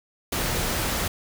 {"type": "noise", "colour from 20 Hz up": "pink", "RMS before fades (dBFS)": -26, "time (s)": [0.32, 1.08], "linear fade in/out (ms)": 5, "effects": []}